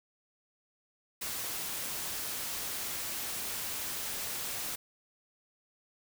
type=noise; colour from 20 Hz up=white; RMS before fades=-37 dBFS; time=1.21-4.76 s; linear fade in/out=10 ms; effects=none